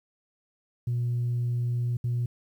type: tone bursts at uneven times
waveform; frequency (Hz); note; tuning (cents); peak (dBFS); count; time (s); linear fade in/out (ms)
sine; 120.8; B2; -38; -23; 2; 0.87-1.97 / 2.04-2.26; 5
effects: tanh soft clip ceiling -22 dBFS + 10-bit